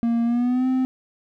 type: tone with pitch glide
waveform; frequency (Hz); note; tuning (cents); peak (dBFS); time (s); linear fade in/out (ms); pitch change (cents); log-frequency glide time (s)
triangle; 233.1 to 258.6; A#3 to C4; 0 to -20; -16; 0.03-0.85; 0; +180; 0.24-0.67
effects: none